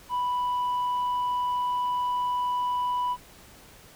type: tone with tanh clipping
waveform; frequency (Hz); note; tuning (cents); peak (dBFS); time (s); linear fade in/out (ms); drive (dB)
sine; 987.8; B5; 0; -25; 0.09-3.17; 50; 2
effects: pink hiss -51 dBFS RMS until 3.95 s